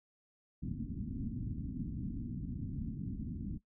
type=low-pass noise; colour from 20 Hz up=white; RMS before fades=-40 dBFS; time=0.62-3.58 s; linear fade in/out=10 ms; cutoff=270 Hz; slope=48 dB/octave; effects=noise-tail reverb RT60 0.1 s tail -17 dB re dry